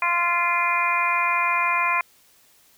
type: harmonic tone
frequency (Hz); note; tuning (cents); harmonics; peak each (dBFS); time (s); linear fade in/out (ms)
346.2; F4; -15; 2 / 3 / 4 / 5 / 6 / 7; -32 / -22 / -30 / -32 / -27 / -24; 0.02-2.01; 2
effects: white hiss -57 dBFS RMS until 2.77 s